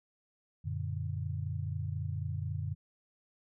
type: chord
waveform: sine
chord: Gb augmented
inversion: none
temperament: equal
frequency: 92.5 / 116.54 / 146.83 Hz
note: Gb2 / Bb2 / D3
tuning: 0 / 0 / 0 cents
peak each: -36 / -39 / -38 dBFS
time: 0.64-2.75 s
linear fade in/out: 20 ms
effects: none